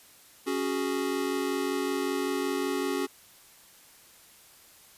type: chord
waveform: square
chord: C# suspended fourth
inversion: none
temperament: equal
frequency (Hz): 277.2 / 370 / 415.3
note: C#4 / F#4 / G#4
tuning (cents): 0 / 0 / 0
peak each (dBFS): -32 / -32 / -34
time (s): 0.46-3.07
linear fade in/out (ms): 20
effects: white hiss -55 dBFS RMS until 4.97 s + resampled to 32000 Hz